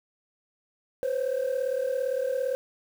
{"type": "tone pair together", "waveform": "sine", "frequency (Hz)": [502.4, 540], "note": ["B4", "C#5"], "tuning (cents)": [30, -45], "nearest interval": "minor second", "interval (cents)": 125, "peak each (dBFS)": -26, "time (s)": [1.03, 2.55], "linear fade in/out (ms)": 0, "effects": ["tanh soft clip ceiling -22 dBFS", "8-bit"]}